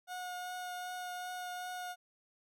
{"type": "tone with vibrato", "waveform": "30% pulse", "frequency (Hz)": 724, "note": "F#5", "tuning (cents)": -38, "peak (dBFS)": -37, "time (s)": [0.07, 1.96], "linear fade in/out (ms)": 50, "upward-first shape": "triangle", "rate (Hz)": 2.6, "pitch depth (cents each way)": 13, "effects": []}